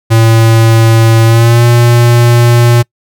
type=tone with pitch glide; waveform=square; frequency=113.3 to 119.28 Hz; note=A#2 to A#2; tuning=-49 to +40 cents; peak=-4 dBFS; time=0.1-2.83 s; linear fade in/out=20 ms; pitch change=+89 cents; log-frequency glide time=1.25-1.65 s; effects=noise-tail reverb RT60 0.1 s tail -26 dB re dry